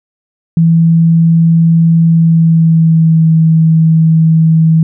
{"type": "tone with pitch glide", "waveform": "sine", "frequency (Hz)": [165.2, 161.15], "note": ["E3", "E3"], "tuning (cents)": [4, -39], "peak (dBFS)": -4, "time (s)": [0.57, 4.83], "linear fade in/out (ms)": 2, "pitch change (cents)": -43, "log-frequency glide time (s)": [2.04, 3.29], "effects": []}